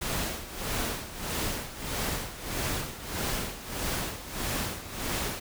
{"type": "noise with tremolo", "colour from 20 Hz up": "pink", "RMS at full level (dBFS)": -30, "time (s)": [0.01, 5.4], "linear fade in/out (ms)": 10, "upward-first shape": "sine", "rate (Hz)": 1.6, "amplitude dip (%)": 75, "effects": []}